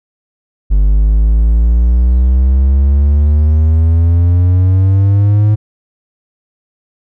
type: exponential sweep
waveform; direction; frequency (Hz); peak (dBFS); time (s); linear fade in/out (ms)
triangle; up; 49 to 106.9; -4; 0.7-5.56; 20
effects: none